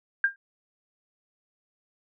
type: tone with exponential decay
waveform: sine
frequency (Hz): 1600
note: G6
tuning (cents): +35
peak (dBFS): -15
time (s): 0.24-0.36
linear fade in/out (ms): 2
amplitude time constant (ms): 24
effects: none